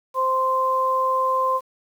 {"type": "tone pair together", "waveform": "sine", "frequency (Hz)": [521.4, 1042], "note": ["C5", "C6"], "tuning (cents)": [-6, -7], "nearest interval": "octave", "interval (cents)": 1199, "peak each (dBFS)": [-24, -19], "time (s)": [0.14, 1.61], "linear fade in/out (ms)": 50, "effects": ["8-bit"]}